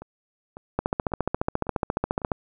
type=two click trains; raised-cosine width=1 ms; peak=-24 / -9 dBFS; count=5 / 23; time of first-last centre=0.02-2.218 / 0.79-2.318 s; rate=1.82 / 14.4 Hz; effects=none